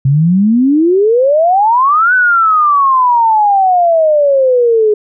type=exponential two-way sweep; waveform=sine; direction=up then down; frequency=130.81 to 1521 to 416.1 Hz; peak=-6 dBFS; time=0.05-4.94 s; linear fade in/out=5 ms; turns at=2.14 s; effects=none